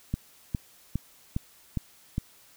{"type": "click train", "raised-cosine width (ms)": 5, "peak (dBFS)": -15, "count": 6, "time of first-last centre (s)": [0.14, 2.181], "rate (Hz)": 2.45, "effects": ["white hiss -57 dBFS RMS until 2.56 s"]}